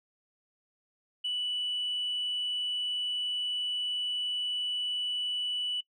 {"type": "tone", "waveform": "sine", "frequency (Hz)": 2963, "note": "F#7", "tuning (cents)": 2, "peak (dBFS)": -28, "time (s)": [1.24, 5.81], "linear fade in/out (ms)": 10, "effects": ["noise-tail reverb RT60 0.1 s tail -22 dB re dry", "tanh soft clip ceiling -26 dBFS"]}